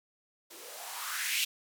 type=noise with band-pass filter sweep; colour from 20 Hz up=violet; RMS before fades=-36 dBFS; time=0.5-1.45 s; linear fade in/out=10 ms; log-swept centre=320 to 2900 Hz; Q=3.8; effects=none